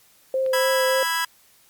sine tone with vibrato, 523.3 Hz, C5, in tune, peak -19 dBFS, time 0.34-1.03 s, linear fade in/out 2 ms, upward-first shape triangle, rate 3.4 Hz, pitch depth 19 cents each way
click, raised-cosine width 0.3 ms, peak -25 dBFS, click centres 0.463 s
sawtooth chord, E major, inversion second, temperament just, 988.9 / 1318.5 / 1648.1 Hz, B5 / E6 / G#6, +2 / 0 / -14 cents, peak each -21 / -27 / -21 dBFS, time 0.53-1.25 s, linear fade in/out 5 ms
effects white hiss -56 dBFS RMS until 1.69 s + MP3 96 kbps

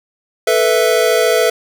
square chord, A suspended second, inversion none, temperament equal, 440 / 493.9 / 659.3 Hz, A4 / B4 / E5, 0 / 0 / 0 cents, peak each -16 dBFS, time 0.47-1.5 s, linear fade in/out 5 ms, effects none

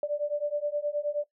sine beating tone pair, 583 / 592.5 Hz, D5 / D5, -13 / +15 cents, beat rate 9.5 Hz, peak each -30 dBFS, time 0.03-1.24 s, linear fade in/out 2 ms, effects noise-tail reverb RT60 0.1 s tail -17 dB re dry

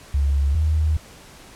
sine tone pair in turn, 70.1 / 77.69 Hz, C#2 / D#2, +20 / -2 cents, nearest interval major second, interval 178 cents, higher second, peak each -16 dBFS, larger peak neither, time 0.14-0.55 / 0.55-0.97 s, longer second, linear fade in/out 5 ms, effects pink hiss -45 dBFS RMS until 1.55 s + low-pass 11000 Hz 12 dB/octave

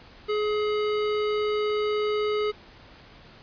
square tone, 421.8 Hz, G#4, 27 cents sharp, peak -24 dBFS, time 0.28-2.52 s, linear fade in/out 20 ms, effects pink hiss -50 dBFS RMS until 3.42 s + resampled to 11025 Hz

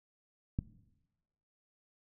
click, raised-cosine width 5 ms, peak -19 dBFS, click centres 0.589 s, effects noise-tail reverb RT60 1.0 s tail -18 dB re dry

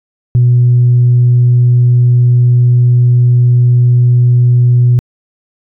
sine tone, 122.4 Hz, B2, 15 cents flat, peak -3 dBFS, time 0.35-4.99 s, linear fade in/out 0 ms, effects tanh soft clip ceiling -1 dBFS

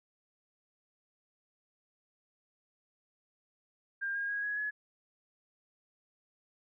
sine tone with pitch steps, 1600 / 1623.3 / 1646.9 / 1670.8 / 1695.1 Hz, G6 / G#6 / G#6 / G#6 / G#6, +35 / -40 / -15 / +10 / +35 cents, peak -32 dBFS, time 4.01-4.71 s, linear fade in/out 20 ms, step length 140 ms, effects none

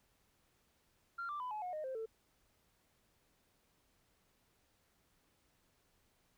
sine tone with pitch steps, 1383 / 1176.5 / 1000.8 / 851.3 / 724.2 / 616.1 / 524.1 / 445.8 Hz, F6 / D6 / B5 / G#5 / F#5 / D#5 / C5 / A4, -17 / +3 / +23 / +43 / -37 / -17 / +3 / +23 cents, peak -38 dBFS, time 1.18-2.06 s, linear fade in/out 10 ms, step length 110 ms, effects tanh soft clip ceiling -36 dBFS + pink hiss -75 dBFS RMS until 6.37 s

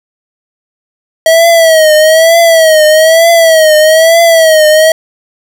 square tone with vibrato, 643 Hz, E5, 43 cents flat, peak -3 dBFS, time 1.26-4.92 s, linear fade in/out 2 ms, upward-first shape triangle, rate 1.1 Hz, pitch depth 95 cents each way, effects none

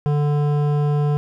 sine tone with hard clipping, 146.83 Hz, D3, in tune, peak -18 dBFS, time 0.06-1.17 s, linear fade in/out 0 ms, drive 13 dB, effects none

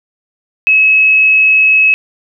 sine tone, 2574 Hz, E7, 42 cents flat, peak -5 dBFS, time 0.67-1.94 s, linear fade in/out 0 ms, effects none

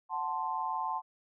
sine chord, F# diminished, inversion none, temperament equal, 740 / 880 / 1046.5 Hz, F#5 / A5 / C6, 0 / 0 / 0 cents, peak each -39 / -34 / -35 dBFS, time 0.09-1.02 s, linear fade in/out 50 ms, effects none

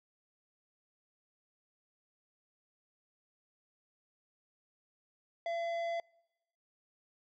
sine tone with tanh clipping, 677 Hz, E5, 46 cents sharp, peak -35 dBFS, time 5.46-6 s, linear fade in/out 2 ms, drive 11 dB, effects noise-tail reverb RT60 1.0 s tail -26 dB re dry

